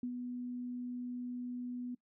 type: tone with ADSR envelope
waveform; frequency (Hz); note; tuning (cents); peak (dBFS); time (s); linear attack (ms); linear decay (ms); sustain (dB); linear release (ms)
sine; 246.4; B3; -4; -34; 0.03-1.95; 3; 76; -4; 8
effects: noise-tail reverb RT60 0.1 s tail -21 dB re dry